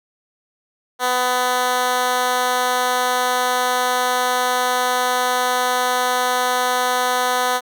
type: tone with high-pass filter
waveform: 10% pulse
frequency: 250 Hz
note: B3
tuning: 21 cents sharp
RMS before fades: -19 dBFS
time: 0.99-7.61 s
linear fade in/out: 50 ms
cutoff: 610 Hz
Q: 1
effects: none